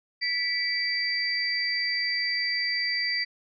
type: tone cluster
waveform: sine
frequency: 1970 / 2295 / 4676 Hz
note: B6 / D7 / D8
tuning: -5 / -40 / -8 cents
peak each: -28 / -34 / -28 dBFS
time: 0.21-3.25 s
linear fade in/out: 20 ms
effects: none